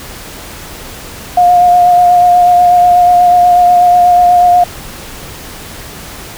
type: tone with vibrato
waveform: sine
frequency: 711 Hz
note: F5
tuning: 31 cents sharp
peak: -3 dBFS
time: 1.37-4.64 s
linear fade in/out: 5 ms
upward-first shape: sine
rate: 8.2 Hz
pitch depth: 17 cents each way
effects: pink hiss -28 dBFS RMS until 6.37 s